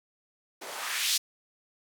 blue noise with band-pass filter sweep, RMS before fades -31 dBFS, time 0.61-1.18 s, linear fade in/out 10 ms, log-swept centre 410 to 4700 Hz, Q 1.5, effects none

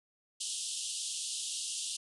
white band-pass noise, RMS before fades -38 dBFS, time 0.4-1.97 s, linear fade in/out 10 ms, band 2800 to 10000 Hz, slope 96 dB/octave, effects none

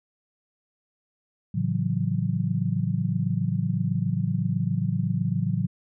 sine chord, F# minor seventh, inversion first, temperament just, 111 / 138.75 / 166.5 / 185 Hz, A2 / C#3 / E3 / F#3, +16 / +2 / +18 / 0 cents, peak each -28 dBFS, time 1.54-5.67 s, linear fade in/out 10 ms, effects none

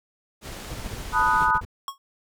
pink low-pass noise, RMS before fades -38 dBFS, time 0.41-1.49 s, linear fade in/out 50 ms, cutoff 11000 Hz, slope 12 dB/octave
brown noise bursts, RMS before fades -33 dBFS, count 14, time 0.7-1.651 s, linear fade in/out 5 ms, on 41 ms, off 29 ms
sine chord, B dominant seventh, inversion third, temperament equal, 880 / 987.8 / 1244.5 / 1480 Hz, A5 / B5 / D#6 / F#6, 0 / 0 / 0 / 0 cents, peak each -24 / -23 / -22 / -24 dBFS, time 1.12-1.61 s, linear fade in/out 50 ms
square tone with exponential decay, 1097 Hz, C#6, 18 cents flat, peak -26 dBFS, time 1.88-1.98 s, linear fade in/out 1 ms, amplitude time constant 21 ms
effects none

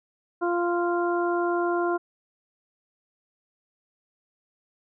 harmonic tone, 347.8 Hz, F4, 7 cents flat, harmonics 1 / 2 / 3 / 4, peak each -24 / -29 / -31 / -32 dBFS, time 0.41-1.98 s, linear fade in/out 20 ms, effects none

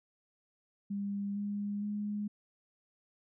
sine tone with pitch steps, 200.8 / 204.1 / 207.4 Hz, G3 / G#3 / G#3, +42 / -30 / -2 cents, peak -33 dBFS, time 0.9-2.28 s, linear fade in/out 10 ms, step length 460 ms, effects none

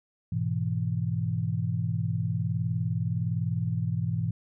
sine chord, E major, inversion first, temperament equal, 103.83 / 123.47 / 164.81 Hz, G#2 / B2 / E3, 0 / 0 / 0 cents, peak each -30 dBFS, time 0.32-4.31 s, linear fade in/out 5 ms, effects none

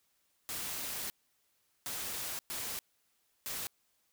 white noise bursts at uneven times, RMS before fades -39 dBFS, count 4, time 0.49-1.1 / 1.86-2.39 / 2.5-2.79 / 3.46-3.67 s, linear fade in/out 0 ms, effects white hiss -75 dBFS RMS until 4.12 s

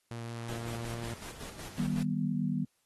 sawtooth tone with vibrato, 116.54 Hz, A#2, in tune, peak -34 dBFS, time 0.11-1.14 s, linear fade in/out 0 ms, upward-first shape sine, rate 5.9 Hz, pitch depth 8 cents each way
pink noise with tremolo, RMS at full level -44 dBFS, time 0.48-2.03 s, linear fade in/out 5 ms, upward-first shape square, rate 5.4 Hz, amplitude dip 50%
sine chord, Eb augmented, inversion none, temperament just, 155.56 / 194.45 / 243.1 Hz, Eb3 / G3 / B3, 0 / -14 / -27 cents, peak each -33 dBFS, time 1.78-2.65 s, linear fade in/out 10 ms
effects white hiss -75 dBFS RMS until 2.85 s + AAC 32 kbps

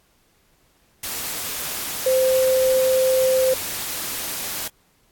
sine tone in noise, 519 Hz, C5, 14 cents flat, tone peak -15 dBFS, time 2.06-3.54 s, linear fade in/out 5 ms, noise white, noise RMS -28 dBFS, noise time 1.03-4.68 s, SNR +10 dB, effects pink hiss -61 dBFS RMS until 5.11 s + AAC 64 kbps

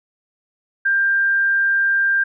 sine tone, 1590 Hz, G6, 24 cents sharp, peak -14 dBFS, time 0.85-2.24 s, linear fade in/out 10 ms, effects none

